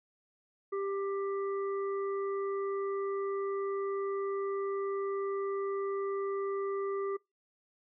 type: harmonic tone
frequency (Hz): 394.4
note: G4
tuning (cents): +11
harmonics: 1 / 3 / 5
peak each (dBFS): -32 / -40 / -52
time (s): 0.72-7.17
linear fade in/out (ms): 10
effects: noise-tail reverb RT60 0.2 s tail -24 dB re dry